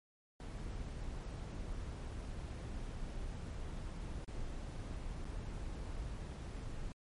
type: noise with dropouts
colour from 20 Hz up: brown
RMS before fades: -43 dBFS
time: 0.4-6.92 s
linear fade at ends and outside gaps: 0 ms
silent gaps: 4.245-4.278 / 5.244-5.254 s
effects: MP3 48 kbps